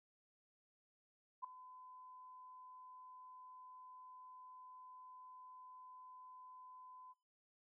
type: tone with ADSR envelope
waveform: sine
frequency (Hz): 1013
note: B5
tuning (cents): +44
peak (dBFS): -39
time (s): 1.42-7.14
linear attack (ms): 23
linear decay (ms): 4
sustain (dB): -16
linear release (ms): 29
effects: noise-tail reverb RT60 0.6 s tail -24 dB re dry